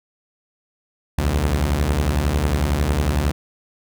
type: beating tone pair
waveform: sawtooth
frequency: 64 / 75 Hz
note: C2 / D2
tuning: -38 / +37 cents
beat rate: 11 Hz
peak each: -18 / -15 dBFS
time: 1.18-3.32 s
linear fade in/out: 5 ms
effects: none